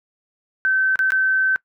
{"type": "tone with dropouts", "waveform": "sine", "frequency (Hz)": 1539, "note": "G6", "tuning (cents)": -32, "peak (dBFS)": -15, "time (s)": [0.65, 1.56], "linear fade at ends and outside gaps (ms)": 0, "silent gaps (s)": [[0.957, 0.991], [1.105, 1.12]], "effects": ["noise-tail reverb RT60 0.1 s tail -23 dB re dry"]}